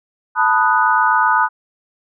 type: chord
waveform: sine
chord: B dominant seventh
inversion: third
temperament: equal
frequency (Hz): 880 / 987.8 / 1244.5 / 1480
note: A5 / B5 / D#6 / F#6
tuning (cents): 0 / 0 / 0 / 0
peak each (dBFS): -17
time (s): 0.35-1.49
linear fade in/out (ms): 50
effects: none